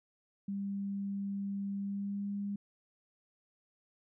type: tone with pitch glide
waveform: sine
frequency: 198.7 to 201.6 Hz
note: G3 to G3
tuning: +24 to +49 cents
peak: -34 dBFS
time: 0.48-2.56 s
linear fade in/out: 5 ms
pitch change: +25 cents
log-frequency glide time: 1.78-2.32 s
effects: none